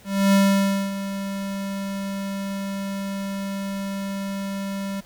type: tone with ADSR envelope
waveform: square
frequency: 196.6 Hz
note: G3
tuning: 5 cents sharp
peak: -14 dBFS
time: 0.04-5.01 s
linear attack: 290 ms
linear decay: 580 ms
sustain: -13 dB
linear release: 13 ms
effects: pink hiss -51 dBFS RMS until 5.05 s